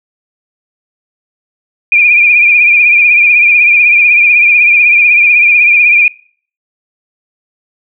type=tone with vibrato; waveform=sine; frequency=2413 Hz; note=D7; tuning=46 cents sharp; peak=-3 dBFS; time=1.92-6.08 s; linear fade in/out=2 ms; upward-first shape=triangle; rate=16 Hz; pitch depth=60 cents each way; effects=noise-tail reverb RT60 0.5 s tail -24 dB re dry